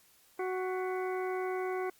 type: harmonic tone with a mistuned harmonic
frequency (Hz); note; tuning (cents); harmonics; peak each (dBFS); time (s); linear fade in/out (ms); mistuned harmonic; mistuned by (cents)
371; F#4; +5; 1 / 2 / 3 / 4 / 5 / 6; -33 / -39 / -43 / -45 / -47 / -49; 0.39-1.9; 5; 5; +130
effects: white hiss -64 dBFS RMS until 1.99 s + Opus 48 kbps